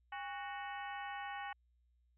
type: harmonic tone with a mistuned harmonic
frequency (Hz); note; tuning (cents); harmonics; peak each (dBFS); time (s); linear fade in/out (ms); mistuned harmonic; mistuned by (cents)
370.7; F#4; +3; 2 / 3 / 4 / 5 / 6 / 7 / 8; -44 / -50 / -50 / -49 / -55 / -57 / -56; 0.12-1.53; 5; 2; +150
effects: added 60 Hz sine -70 dBFS peak until 2.17 s